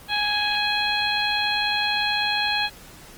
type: harmonic tone with a mistuned harmonic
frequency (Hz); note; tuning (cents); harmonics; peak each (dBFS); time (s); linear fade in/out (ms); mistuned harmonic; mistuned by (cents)
830.6; G#5; 0; 1 / 2 / 3 / 4 / 5; -27 / -27 / -27 / -27 / -27; 0.08-2.7; 50; 3; +20
effects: pink hiss -45 dBFS RMS until 3.17 s + Opus 24 kbps